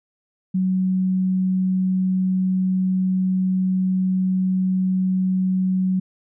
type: tone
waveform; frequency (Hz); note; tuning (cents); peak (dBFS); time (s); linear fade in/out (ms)
sine; 186.5; F#3; +14; -17; 0.54-6; 10
effects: none